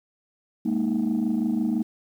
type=chord; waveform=sine; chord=Ab suspended second; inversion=none; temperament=just; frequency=207.7 / 233.6 / 311.5 Hz; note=Ab3 / Bb3 / Eb4; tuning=0 / +4 / +2 cents; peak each=-25 / -23 / -26 dBFS; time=0.65-1.83 s; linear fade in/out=10 ms; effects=tanh soft clip ceiling -17 dBFS + 9-bit